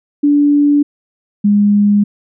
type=tone pair in turn; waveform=sine; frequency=290 / 205.1 Hz; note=D4 / G#3; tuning=-22 / -21 cents; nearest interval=tritone; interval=599 cents; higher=first; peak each=-7 dBFS; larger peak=neither; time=0.23-0.83 / 1.44-2.04 s; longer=neither; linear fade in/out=10 ms; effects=none